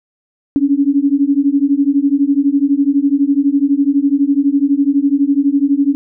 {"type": "beating tone pair", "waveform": "sine", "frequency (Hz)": [275.1, 287.1], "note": ["C#4", "D4"], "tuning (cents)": [-13, -39], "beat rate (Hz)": 12, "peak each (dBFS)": -13, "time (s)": [0.56, 5.95], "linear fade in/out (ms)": 0, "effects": []}